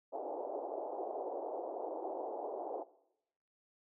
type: band-pass noise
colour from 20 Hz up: white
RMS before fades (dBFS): -41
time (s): 0.12-2.84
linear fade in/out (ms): 20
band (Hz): 330 to 810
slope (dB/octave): 48
effects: noise-tail reverb RT60 0.8 s tail -18 dB re dry